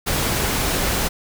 pink noise, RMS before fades -21 dBFS, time 0.06-1.09 s, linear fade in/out 20 ms, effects none

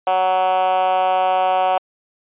10% pulse tone with high-pass filter, 186 Hz, F#3, 9 cents sharp, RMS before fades -17 dBFS, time 0.07-1.78 s, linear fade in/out 2 ms, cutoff 680 Hz, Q 5.1, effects resampled to 8000 Hz

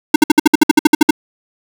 square tone bursts, 304.1 Hz, D#4, 40 cents flat, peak -3 dBFS, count 13, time 0.14-1.108 s, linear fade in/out 5 ms, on 20 ms, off 59 ms, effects none

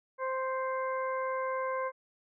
harmonic tone, 523 Hz, C5, 1 cent flat, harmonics 1 / 2 / 3 / 4, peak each -33 / -34 / -42 / -45 dBFS, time 0.18-1.92 s, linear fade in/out 50 ms, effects none

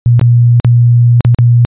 sine tone with dropouts, 119.7 Hz, A#2, 46 cents sharp, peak -3 dBFS, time 0.06-1.65 s, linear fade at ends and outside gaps 0 ms, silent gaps 0.195-0.213 / 0.6-0.647 / 1.207-1.249 / 1.346-1.387 s, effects resampled to 8000 Hz

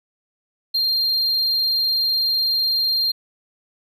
triangle tone, 4192 Hz, C8, 2 cents sharp, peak -16 dBFS, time 0.74-3.12 s, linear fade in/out 10 ms, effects none

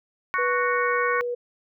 harmonic tone, 370 Hz, F#4, in tune, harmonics 3 / 4 / 5 / 6, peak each -25 / -27 / -29 / -31 dBFS, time 0.34-1.21 s, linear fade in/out 0 ms
sine tone with pitch glide, 489.4 to 484.9 Hz, B4 to B4, -16 to -32 cents, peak -25 dBFS, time 0.38-1.35 s, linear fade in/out 10 ms, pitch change -16 cents, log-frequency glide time 0.54-0.88 s
effects none

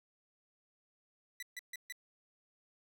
sawtooth tone bursts, 1975.5 Hz, B6, in tune, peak -38 dBFS, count 4, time 1.4-1.924 s, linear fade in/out 2 ms, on 26 ms, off 140 ms, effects none

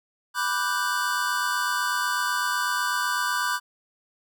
square chord, G major seventh, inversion first, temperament equal, 987.8 / 1174.7 / 1480 / 1568 Hz, B5 / D6 / F#6 / G6, 0 / 0 / 0 / 0 cents, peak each -30 dBFS, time 0.34-3.6 s, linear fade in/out 50 ms, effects none

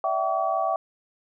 sine tone cluster, 590 / 660 / 766 / 1139 Hz, D5 / E5 / G5 / C#6, +8 / +2 / -40 / +47 cents, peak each -34 / -26 / -26 / -28 dBFS, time 0.04-0.76 s, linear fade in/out 2 ms, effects none

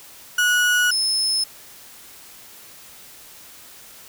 35% pulse tone pair in turn, 1462 / 5210 Hz, F#6 / E8, -21 / -21 cents, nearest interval octave + minor seventh, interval 2200 cents, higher second, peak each -14 / -16 dBFS, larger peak first, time 0.38-0.91 / 0.91-1.44 s, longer neither, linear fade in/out 5 ms, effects white hiss -44 dBFS RMS until 4.08 s

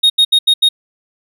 triangle tone bursts at uneven times, 3729 Hz, A#7, in tune, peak -5 dBFS, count 5, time 0.03-0.1 / 0.18-0.25 / 0.32-0.39 / 0.47-0.54 / 0.62-0.69 s, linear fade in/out 10 ms, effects none

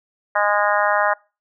harmonic tone, 206.1 Hz, G#3, 13 cents flat, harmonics 3 / 4 / 5 / 6 / 7 / 8 / 9, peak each -21 / -22 / -23 / -24 / -24 / -25 / -26 dBFS, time 0.35-1.14 s, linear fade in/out 10 ms, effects noise-tail reverb RT60 0.3 s tail -24 dB re dry

